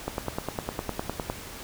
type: click train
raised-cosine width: 1 ms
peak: -14 dBFS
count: 13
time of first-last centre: 0.08-1.3 s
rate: 9.84 Hz
effects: pink hiss -41 dBFS RMS until 1.63 s